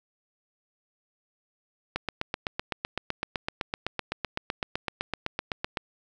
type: click train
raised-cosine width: 0.3 ms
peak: -12 dBFS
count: 31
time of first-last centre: 1.96-5.772 s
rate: 7.87 Hz
effects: none